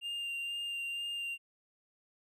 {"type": "tone with vibrato", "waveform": "triangle", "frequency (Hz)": 2794, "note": "F7", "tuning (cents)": 0, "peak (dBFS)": -34, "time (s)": [0.01, 1.38], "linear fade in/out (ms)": 50, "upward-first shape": "sine", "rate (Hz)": 2.1, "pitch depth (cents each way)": 13, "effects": []}